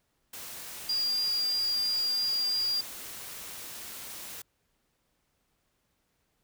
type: tone in noise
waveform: sine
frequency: 4801 Hz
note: D8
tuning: 37 cents sharp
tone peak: -26 dBFS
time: 0.89-2.81 s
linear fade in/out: 5 ms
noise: white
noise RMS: -42 dBFS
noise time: 0.33-4.42 s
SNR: +13 dB
effects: pink hiss -75 dBFS RMS until 6.43 s